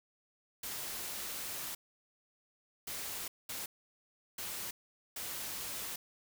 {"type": "noise bursts at uneven times", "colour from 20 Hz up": "white", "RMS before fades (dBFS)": -41, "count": 5, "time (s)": [[0.63, 1.75], [2.87, 3.28], [3.49, 3.66], [4.38, 4.71], [5.16, 5.96]], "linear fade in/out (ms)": 5, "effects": []}